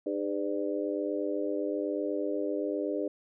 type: harmonic tone with a mistuned harmonic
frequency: 101.1 Hz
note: G#2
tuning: 46 cents flat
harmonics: 3 / 4 / 5 / 6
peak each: -33 / -34 / -35 / -36 dBFS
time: 0.06-3.08 s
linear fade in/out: 5 ms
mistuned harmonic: 6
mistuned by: -38 cents
effects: none